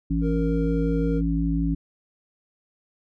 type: harmonic tone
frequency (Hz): 55.9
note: A1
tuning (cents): +28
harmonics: 1 / 3 / 5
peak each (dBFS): -25 / -25 / -25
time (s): 0.1-1.75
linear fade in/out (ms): 10
type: tone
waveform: triangle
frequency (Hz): 466.2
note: A#4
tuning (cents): 0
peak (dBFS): -26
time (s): 0.21-1.22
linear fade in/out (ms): 50
effects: none